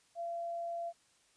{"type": "tone", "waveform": "sine", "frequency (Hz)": 682, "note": "F5", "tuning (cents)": -41, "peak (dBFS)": -36, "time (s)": [0.15, 0.93], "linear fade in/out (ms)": 50, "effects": ["white hiss -69 dBFS RMS until 1.36 s", "resampled to 22050 Hz"]}